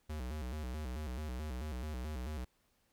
square tone with vibrato, 69.2 Hz, C#2, 2 cents flat, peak -39 dBFS, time 0.09-2.45 s, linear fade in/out 10 ms, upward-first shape square, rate 4.6 Hz, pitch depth 180 cents each way, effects pink hiss -75 dBFS RMS until 2.92 s

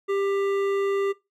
triangle tone with hard clipping, 395.8 Hz, G4, 17 cents sharp, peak -24 dBFS, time 0.08-1.13 s, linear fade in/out 20 ms, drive 16 dB, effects noise-tail reverb RT60 0.2 s tail -19 dB re dry

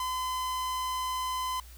45% pulse tone, 1020 Hz, C6, 44 cents flat, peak -30 dBFS, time 0-1.6 s, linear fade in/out 2 ms, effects added 60 Hz sine -47 dBFS peak until 1.77 s + white hiss -55 dBFS RMS until 1.77 s

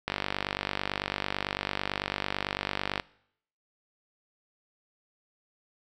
click train, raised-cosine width 0.3 ms, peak -12 dBFS, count 144, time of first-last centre 0.08-2.998 s, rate 49 Hz, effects noise-tail reverb RT60 0.7 s tail -22 dB re dry

